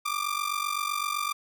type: ring-modulated tone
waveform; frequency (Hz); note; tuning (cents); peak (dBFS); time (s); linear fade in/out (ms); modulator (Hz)
sawtooth; 1187; D6; +18; -21; 0.05-1.33; 10; 23.9
effects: none